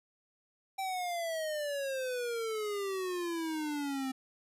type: exponential sweep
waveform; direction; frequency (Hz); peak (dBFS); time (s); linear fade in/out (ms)
square; down; 780 to 260; -34; 0.78-4.12; 10
effects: resampled to 32000 Hz + 12-bit